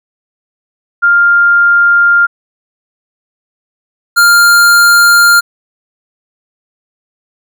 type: tone pair in turn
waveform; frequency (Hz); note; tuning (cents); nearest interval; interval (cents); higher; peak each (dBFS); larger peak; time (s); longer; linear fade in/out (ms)
sine / square; 1400 / 1400; F6 / F6; +4 / +4; unison; 0; neither; -4; neither; 1.02-2.27 / 4.16-5.41; neither; 20
effects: none